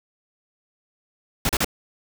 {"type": "noise bursts", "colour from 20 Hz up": "pink", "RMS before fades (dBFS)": -21, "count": 3, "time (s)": [1.45, 1.646], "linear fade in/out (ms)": 2, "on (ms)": 42, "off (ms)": 35, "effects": []}